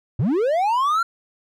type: linear sweep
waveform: triangle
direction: up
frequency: 94.4 to 1396.9 Hz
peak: -15 dBFS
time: 0.19-1.03 s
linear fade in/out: 5 ms
effects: none